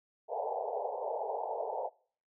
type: band-pass noise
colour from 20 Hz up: white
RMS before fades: -36 dBFS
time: 0.28-1.9 s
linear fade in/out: 50 ms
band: 420 to 900 Hz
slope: 96 dB/octave
effects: noise-tail reverb RT60 0.5 s tail -24 dB re dry